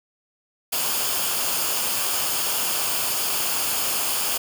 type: noise with comb filter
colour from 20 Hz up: white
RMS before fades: -24 dBFS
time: 0.72-4.38 s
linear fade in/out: 10 ms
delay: 0.51 ms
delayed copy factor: -0.5
effects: none